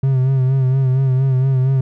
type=tone with vibrato; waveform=triangle; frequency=131.8 Hz; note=C3; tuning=13 cents sharp; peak=-10 dBFS; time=0.03-1.81 s; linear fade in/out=5 ms; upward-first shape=sine; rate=4.3 Hz; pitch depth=49 cents each way; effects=none